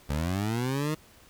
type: linear sweep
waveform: 20% pulse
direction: up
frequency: 68.4 to 157.8 Hz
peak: -22 dBFS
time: 0.09-0.95 s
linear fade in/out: 10 ms
effects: pink hiss -56 dBFS RMS until 1.29 s